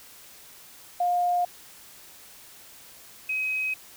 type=tone pair in turn; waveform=sine; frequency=709 / 2534 Hz; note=F5 / D#7; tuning=+26 / +31 cents; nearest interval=octave + minor seventh; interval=2205 cents; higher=second; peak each=-21 / -25 dBFS; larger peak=first; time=1-1.45 / 3.29-3.74 s; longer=neither; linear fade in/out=5 ms; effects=white hiss -49 dBFS RMS until 3.96 s